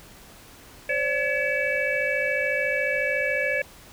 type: tone cluster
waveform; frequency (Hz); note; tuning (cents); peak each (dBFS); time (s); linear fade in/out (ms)
sine; 526 / 580 / 1701 / 2277 / 2648; C5 / D5 / G#6 / C#7 / E7; +9 / -22 / +41 / +46 / +7; -29 / -29 / -27 / -27 / -33; 0.89-3.62; 5
effects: pink hiss -48 dBFS RMS until 3.92 s